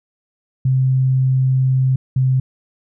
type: tone pair in turn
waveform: sine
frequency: 130.81 / 130.33 Hz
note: C3 / C3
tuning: 0 / -6 cents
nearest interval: unison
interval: 6 cents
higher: first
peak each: -12 dBFS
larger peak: neither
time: 0.65-1.96 / 2.16-2.4 s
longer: first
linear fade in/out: 5 ms
effects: none